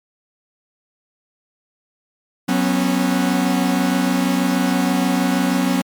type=chord; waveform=45% pulse; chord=F# suspended fourth; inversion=none; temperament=equal with one note detuned; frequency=185 / 246.9 / 273.2 Hz; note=F#3 / B3 / C#4; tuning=0 / 0 / -25 cents; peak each=-20 dBFS; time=2.48-5.82 s; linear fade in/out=10 ms; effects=MP3 96 kbps